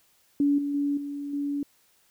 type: tone with level steps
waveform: sine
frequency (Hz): 285.5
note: D4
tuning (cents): -49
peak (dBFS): -19 / -26 / -23 / -31 / -26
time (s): 0.4-1.63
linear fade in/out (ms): 2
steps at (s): 0.58 / 0.74 / 0.97 / 1.33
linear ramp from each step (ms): 5
effects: white hiss -64 dBFS RMS until 2.1 s